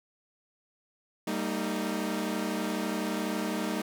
sawtooth chord, Eb major, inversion first, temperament equal with one note detuned, 196 / 228 / 311.1 Hz, G3 / Bb3 / Eb4, 0 / -38 / 0 cents, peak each -30 dBFS, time 1.27-3.82 s, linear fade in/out 5 ms, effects none

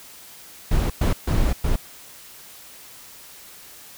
brown noise bursts at uneven times, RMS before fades -19 dBFS, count 4, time 0.71-0.9 / 1.01-1.13 / 1.27-1.53 / 1.64-1.76 s, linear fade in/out 5 ms, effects white hiss -44 dBFS RMS until 3.97 s

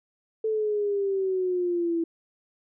sine exponential sweep, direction down, 442 to 330 Hz, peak -23 dBFS, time 0.44-2.04 s, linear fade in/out 5 ms, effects none

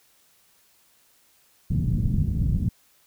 white low-pass noise, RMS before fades -23 dBFS, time 1.7-2.69 s, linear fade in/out 5 ms, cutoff 170 Hz, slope 24 dB/octave, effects white hiss -61 dBFS RMS until 3.06 s

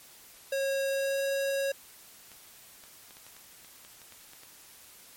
square tone with pitch glide, 545 to 549.4 Hz, C#5 to C#5, -29 to -16 cents, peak -28 dBFS, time 0.52-1.72 s, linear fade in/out 5 ms, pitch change +13 cents, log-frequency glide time 0.9-1.24 s
clicks, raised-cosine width 0.2 ms, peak -33 dBFS, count 12, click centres 2.317 / 2.838 / 3.108 / 3.169 / 3.266 / 3.366 / 3.647 / 3.849 / 4.017 / 4.123 / 4.334 / 4.434 s
effects white hiss -53 dBFS RMS until 5.16 s + MP3 64 kbps

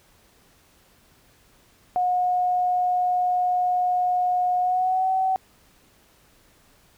sine tone with pitch glide, 724 to 757.4 Hz, F#5 to F#5, -38 to +40 cents, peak -19 dBFS, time 1.96-5.36 s, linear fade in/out 0 ms, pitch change +78 cents, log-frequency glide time 4.6-5.1 s, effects pink hiss -58 dBFS RMS until 6.97 s

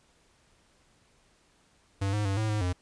square tone with pitch steps, 98.2 / 104.8 / 97.8 / 109 / 106.1 / 90 Hz, G2 / G#2 / G2 / A2 / G#2 / F#2, +4 / +16 / -4 / -16 / +38 / -47 cents, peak -27 dBFS, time 2.01-2.73 s, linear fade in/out 10 ms, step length 120 ms, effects pink hiss -65 dBFS RMS until 2.81 s + resampled to 22050 Hz

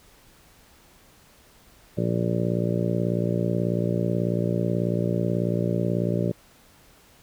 harmonic tone, 58.27 Hz, A#1, in tune, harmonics 2 / 3 / 4 / 5 / 6 / 7 / 8 / 9 / 10, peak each -27 / -26 / -32 / -36 / -31 / -32 / -35 / -40 / -32 dBFS, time 1.97-6.32 s, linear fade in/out 10 ms, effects pink hiss -55 dBFS RMS until 7.22 s

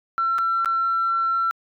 sine tone with dropouts, 1351 Hz, E6, 42 cents sharp, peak -18 dBFS, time 0.18-1.51 s, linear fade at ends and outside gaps 0 ms, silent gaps 0.383-0.387 / 0.647-0.658 s, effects tanh soft clip ceiling -14 dBFS

